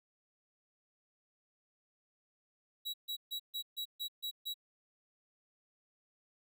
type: tone bursts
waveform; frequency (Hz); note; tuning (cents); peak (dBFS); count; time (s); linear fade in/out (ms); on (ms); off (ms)
45% pulse; 3886; B7; -29; -37; 8; 2.85-4.542; 20; 89; 140
effects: none